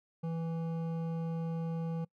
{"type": "tone with hard clipping", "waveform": "sine", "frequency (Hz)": 164.81, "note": "E3", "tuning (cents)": 0, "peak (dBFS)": -35, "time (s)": [0.23, 2.05], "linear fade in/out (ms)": 10, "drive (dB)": 11, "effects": ["noise-tail reverb RT60 0.1 s tail -24 dB re dry"]}